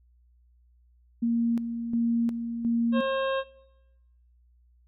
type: tone with tremolo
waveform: sine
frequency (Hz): 233.1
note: A#3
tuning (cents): 0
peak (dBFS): -22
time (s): 1.22-3.01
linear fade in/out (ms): 10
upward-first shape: square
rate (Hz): 1.4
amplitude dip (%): 60
type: harmonic tone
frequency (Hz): 536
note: C5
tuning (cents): +42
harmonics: 1 / 2 / 3 / 5 / 6 / 7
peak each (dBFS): -26 / -32 / -36 / -40 / -42 / -43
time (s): 2.92-3.44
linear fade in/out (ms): 50
effects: noise-tail reverb RT60 1.0 s tail -21 dB re dry + added 60 Hz sine -58 dBFS peak until 4.87 s